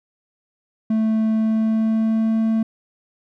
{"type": "tone with pitch glide", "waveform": "triangle", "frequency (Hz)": [220, 222.7], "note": ["A3", "A3"], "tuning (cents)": [0, 21], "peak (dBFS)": -14, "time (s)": [0.9, 2.63], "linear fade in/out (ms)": 5, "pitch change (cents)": 21, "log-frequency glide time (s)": [1.34, 2.39], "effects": []}